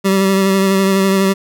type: tone with vibrato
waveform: 25% pulse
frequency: 193.4 Hz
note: G3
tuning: 23 cents flat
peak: -7 dBFS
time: 0.04-1.34 s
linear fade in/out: 20 ms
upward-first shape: sine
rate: 12 Hz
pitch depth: 22 cents each way
effects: none